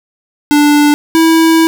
square tone pair in turn, 293.7 / 325.6 Hz, D4 / E4, 0 / -21 cents, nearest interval major second, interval 179 cents, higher second, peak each -6 dBFS, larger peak neither, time 0.51-0.94 / 1.15-1.67 s, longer second, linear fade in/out 0 ms, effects none

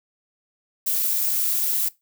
violet noise with amplitude modulation, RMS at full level -19 dBFS, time 0.86-1.89 s, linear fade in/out 10 ms, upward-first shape sine, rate 283 Hz, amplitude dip 80%, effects noise-tail reverb RT60 0.2 s tail -20 dB re dry

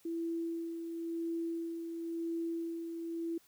sine tone with tremolo, 333.2 Hz, E4, 19 cents sharp, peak -33 dBFS, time 0.05-3.38 s, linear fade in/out 5 ms, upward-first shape sine, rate 0.96 Hz, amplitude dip 45%, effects white hiss -66 dBFS RMS until 3.47 s

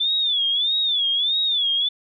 sine tone with vibrato, 3498 Hz, A7, 11 cents flat, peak -18 dBFS, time 0-1.89 s, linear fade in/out 10 ms, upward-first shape sine, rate 1.6 Hz, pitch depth 140 cents each way, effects none

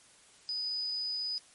sine tone, 4978 Hz, D#8, in tune, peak -32 dBFS, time 0.49-1.38 s, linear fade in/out 0 ms, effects white hiss -59 dBFS RMS until 1.54 s + MP3 48 kbps

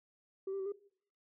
sine tone with pitch steps, 385.2 / 392.6 / 382.2 / 403.3 Hz, G4 / G4 / G4 / G4, -30 / +3 / -44 / +49 cents, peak -34 dBFS, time 0.47-0.722 s, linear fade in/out 5 ms, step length 63 ms, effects noise-tail reverb RT60 0.6 s tail -21 dB re dry + tanh soft clip ceiling -33 dBFS

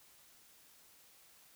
silence, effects white hiss -63 dBFS RMS until 1.55 s

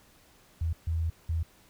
sine tone bursts at uneven times, 81.8 Hz, E2, 13 cents flat, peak -26 dBFS, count 3, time 0.61-0.73 / 0.87-1.1 / 1.29-1.43 s, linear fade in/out 5 ms, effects pink hiss -60 dBFS RMS until 1.69 s

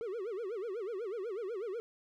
triangle tone with vibrato, 421.1 Hz, G#4, 24 cents sharp, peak -34 dBFS, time 0.01-1.8 s, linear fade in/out 0 ms, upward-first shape sine, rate 8.1 Hz, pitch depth 240 cents each way, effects none

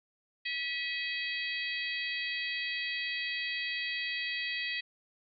harmonic tone with a mistuned harmonic, 651 Hz, E5, 22 cents flat, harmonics 3 / 4 / 5 / 6 / 7, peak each -36 / -38 / -40 / -42 / -43 dBFS, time 0.45-4.81 s, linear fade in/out 10 ms, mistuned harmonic 4, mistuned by -45 cents, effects none

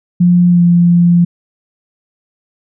sine tone with pitch glide, 176.4 to 173.27 Hz, F3 to F3, +18 to -13 cents, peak -5 dBFS, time 0.2-1.25 s, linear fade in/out 10 ms, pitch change -31 cents, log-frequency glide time 0.49-0.62 s, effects none

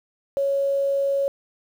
sine tone with quantisation, 554.4 Hz, C#5, in tune, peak -19 dBFS, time 0.37-1.28 s, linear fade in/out 0 ms, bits 8, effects none

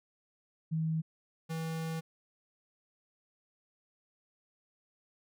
sine / square tone pair in turn, 160 / 162.14 Hz, D#3 / E3, +49 / -28 cents, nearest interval unison, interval 23 cents, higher second, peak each -29 / -35 dBFS, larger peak first, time 0.71-1.02 / 1.49-2.01 s, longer second, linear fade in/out 20 ms, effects none

